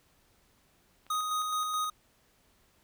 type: clicks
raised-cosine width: 0.3 ms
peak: -39 dBFS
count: 2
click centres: 1.066 / 1.15 s
type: tone with tremolo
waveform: square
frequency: 1248 Hz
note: D#6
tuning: 5 cents sharp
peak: -29 dBFS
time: 1.1-1.9 s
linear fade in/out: 5 ms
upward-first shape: square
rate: 4.7 Hz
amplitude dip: 30%
effects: pink hiss -67 dBFS RMS until 2.83 s